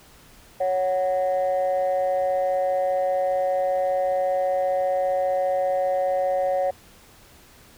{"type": "tone pair together", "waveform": "sine", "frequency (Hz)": [554.9, 740], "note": ["C#5", "F#5"], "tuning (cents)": [2, 0], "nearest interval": "perfect fourth", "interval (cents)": 498, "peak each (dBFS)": [-20, -23], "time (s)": [0.6, 6.71], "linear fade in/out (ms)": 10, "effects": ["tanh soft clip ceiling -16 dBFS", "pink hiss -51 dBFS RMS until 7.77 s"]}